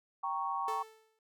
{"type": "chord", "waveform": "sine", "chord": "G diminished", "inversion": "none", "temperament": "equal", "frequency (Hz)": [784, 932.3, 1108.7], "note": ["G5", "Bb5", "Db6"], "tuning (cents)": [0, 0, 0], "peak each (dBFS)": [-38, -38, -35], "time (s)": [0.23, 0.83], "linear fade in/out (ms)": 10}
{"type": "tone with exponential decay", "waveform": "sawtooth", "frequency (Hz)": 440, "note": "A4", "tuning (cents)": 0, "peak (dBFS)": -34, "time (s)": [0.68, 1.19], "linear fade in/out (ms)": 2, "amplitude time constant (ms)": 110}
{"effects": []}